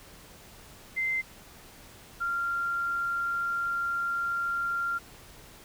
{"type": "tone pair in turn", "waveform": "sine", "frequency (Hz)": [2077, 1386.2], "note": ["C7", "F6"], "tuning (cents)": [-13, -13], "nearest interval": "perfect fifth", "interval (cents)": 700, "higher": "first", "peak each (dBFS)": [-26, -27], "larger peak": "first", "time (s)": [[0.96, 1.22], [2.2, 4.99]], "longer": "second", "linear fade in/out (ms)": 20, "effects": ["pink hiss -51 dBFS RMS until 5.64 s"]}